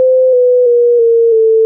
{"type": "tone with pitch steps", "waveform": "sine", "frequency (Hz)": [515, 496.6, 478.8, 461.7, 445.2], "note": ["C5", "B4", "A#4", "A#4", "A4"], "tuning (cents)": [-28, 9, 46, -17, 20], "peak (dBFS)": -5, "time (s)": [0, 1.65], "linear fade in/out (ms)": 0, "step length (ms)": 330, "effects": []}